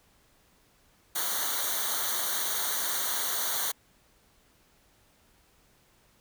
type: noise with comb filter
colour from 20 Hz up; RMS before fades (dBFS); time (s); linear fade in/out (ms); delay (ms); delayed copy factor
white; -30; 1.15-3.72; 10; 0.39; -0.95
effects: pink hiss -64 dBFS RMS until 6.2 s